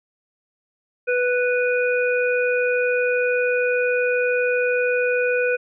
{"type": "harmonic tone", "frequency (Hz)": 493.9, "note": "B4", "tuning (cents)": 0, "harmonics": [1, 3, 5], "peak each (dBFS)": [-19, -24, -26], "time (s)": [1.07, 5.57], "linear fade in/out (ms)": 20, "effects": []}